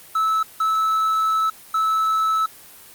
triangle tone bursts at uneven times, 1305 Hz, E6, 18 cents flat, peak -15 dBFS, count 3, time 0.15-0.43 / 0.6-1.5 / 1.74-2.46 s, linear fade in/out 5 ms, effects white hiss -44 dBFS RMS until 2.94 s + Opus 32 kbps

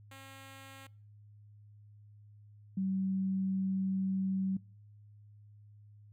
5% pulse / sine tone pair in turn, 270 / 190.92 Hz, C#4 / G3, -45 / -45 cents, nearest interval tritone, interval 600 cents, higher first, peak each -39 / -30 dBFS, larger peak second, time 0.11-0.87 / 2.77-4.57 s, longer second, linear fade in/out 5 ms, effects noise-tail reverb RT60 0.5 s tail -25 dB re dry + added 104 Hz sine -54 dBFS peak until 6.12 s

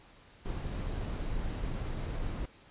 brown noise, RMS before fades -35 dBFS, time 0.45-2.46 s, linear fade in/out 10 ms, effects pink hiss -58 dBFS RMS until 2.7 s + resampled to 8000 Hz

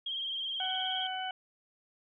sine tone with vibrato, 3200 Hz, G7, 35 cents sharp, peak -33 dBFS, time 0.06-1.07 s, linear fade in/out 5 ms, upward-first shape sine, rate 19 Hz, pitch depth 51 cents each way
harmonic tone, 749 Hz, F#5, 21 cents sharp, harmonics 1 / 2 / 3 / 4, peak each -36 / -41 / -48 / -39 dBFS, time 0.6-1.31 s, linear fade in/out 2 ms
effects none

